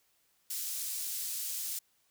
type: high-pass noise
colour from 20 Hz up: pink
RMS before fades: -37 dBFS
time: 0.5-1.79 s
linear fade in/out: 5 ms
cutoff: 6800 Hz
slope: 12 dB/octave
effects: white hiss -72 dBFS RMS until 2.1 s